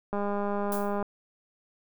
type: click train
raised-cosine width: 1 ms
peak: -18 dBFS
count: 183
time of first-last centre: 0.13-1.027 s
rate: 203 Hz
type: noise with exponential decay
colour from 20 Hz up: violet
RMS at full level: -33 dBFS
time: 0.72-0.99 s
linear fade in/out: 1 ms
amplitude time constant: 57 ms
effects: none